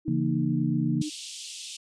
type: tone with pitch glide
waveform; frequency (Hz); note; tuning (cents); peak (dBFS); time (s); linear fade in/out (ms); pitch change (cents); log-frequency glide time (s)
sine; 313.1 to 303.7; D#4 to D#4; +11 to -42; -30; 0.05-1.1; 20; -53; 0.22-0.5
type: chord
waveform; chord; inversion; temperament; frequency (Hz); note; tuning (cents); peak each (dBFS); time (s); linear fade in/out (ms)
sine; A# diminished; first; just; 139.85 / 167.82 / 233.1; C#3 / E3 / A#3; +16 / +31 / 0; -28; 0.08-1.02; 2
type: band-pass noise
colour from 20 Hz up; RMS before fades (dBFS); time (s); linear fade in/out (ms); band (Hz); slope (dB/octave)
pink; -40; 1.01-1.77; 10; 2800 to 9100; 48
effects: none